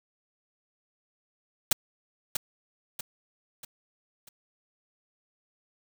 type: noise with echo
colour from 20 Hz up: white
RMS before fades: -21 dBFS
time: 1.71-1.73 s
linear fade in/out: 5 ms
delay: 640 ms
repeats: 4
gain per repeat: -7 dB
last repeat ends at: 4.29 s
effects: none